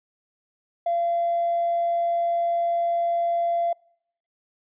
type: tone with tanh clipping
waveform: triangle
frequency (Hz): 685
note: F5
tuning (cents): -34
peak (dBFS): -20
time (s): 0.86-3.73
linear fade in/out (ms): 5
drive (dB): 1
effects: noise-tail reverb RT60 0.7 s tail -26 dB re dry + resampled to 8000 Hz